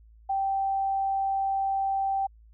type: tone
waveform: sine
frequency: 780 Hz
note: G5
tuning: 9 cents flat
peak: -24 dBFS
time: 0.29-2.27 s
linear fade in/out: 10 ms
effects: added 55 Hz sine -51 dBFS peak until 2.53 s